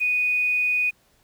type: tone with quantisation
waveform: sine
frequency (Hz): 2480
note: D#7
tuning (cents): -6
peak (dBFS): -19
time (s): 0-0.91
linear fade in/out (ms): 20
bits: 8
effects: pink hiss -62 dBFS RMS until 1.23 s